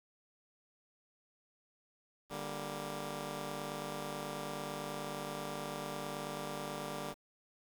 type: chord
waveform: 10% pulse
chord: G minor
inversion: second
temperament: just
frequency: 147 / 196 / 235.2 Hz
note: D3 / G3 / Bb3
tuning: +2 / 0 / +16 cents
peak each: -35 / -36 / -37 dBFS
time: 2.29-7.15 s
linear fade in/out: 50 ms
effects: 9-bit